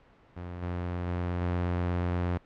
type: tone with level steps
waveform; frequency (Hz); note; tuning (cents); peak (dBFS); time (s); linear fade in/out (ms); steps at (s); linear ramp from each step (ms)
sawtooth; 88.3; F2; +20; -33 / -27 / -25 / -23; 0.36-2.38; 10; 0.62 / 1.07 / 1.41; 10
effects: pink hiss -59 dBFS RMS until 2.45 s + low-pass 2000 Hz 12 dB/octave